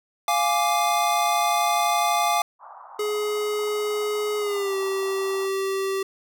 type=chord; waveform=square; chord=D diminished; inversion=first; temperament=equal; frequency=698.5 / 830.6 / 1174.7 Hz; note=F5 / Ab5 / D6; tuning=0 / 0 / 0 cents; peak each=-24 / -25 / -25 dBFS; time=0.28-2.42 s; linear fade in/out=2 ms
type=band-pass noise; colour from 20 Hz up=pink; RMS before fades=-43 dBFS; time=2.59-5.5 s; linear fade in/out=50 ms; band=720 to 1200 Hz; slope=48 dB/octave
type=tone with pitch glide; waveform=square; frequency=420 to 387.4 Hz; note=G#4 to G4; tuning=+19 to -20 cents; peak=-24 dBFS; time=2.99-6.03 s; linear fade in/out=5 ms; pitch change=-139 cents; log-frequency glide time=4.38-4.76 s
effects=none